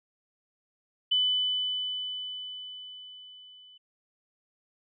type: tone with level ramp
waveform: sine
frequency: 3000 Hz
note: F#7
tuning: 23 cents sharp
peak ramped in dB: -21 to -51 dBFS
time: 1.11-3.78 s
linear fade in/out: 10 ms
effects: none